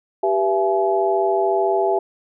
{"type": "tone cluster", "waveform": "sine", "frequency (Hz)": [392, 485.8, 670, 848], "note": ["G4", "B4", "E5", "G#5"], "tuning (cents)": [0, -29, 28, 36], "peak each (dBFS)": [-19, -28, -20, -23], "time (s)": [0.23, 1.99], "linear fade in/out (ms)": 5, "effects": []}